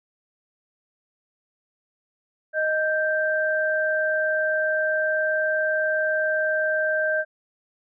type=tone pair together; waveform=sine; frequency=622.3 / 1569.9 Hz; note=D#5 / G6; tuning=0 / +2 cents; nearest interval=octave + major third; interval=1602 cents; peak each=-23 dBFS; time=2.53-7.25 s; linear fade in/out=50 ms; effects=none